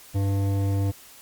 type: tone with hard clipping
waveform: sine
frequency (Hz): 98.7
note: G2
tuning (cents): +12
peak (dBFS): -23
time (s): 0.14-0.92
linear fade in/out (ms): 20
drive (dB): 13
effects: white hiss -48 dBFS RMS until 1.21 s + Opus 48 kbps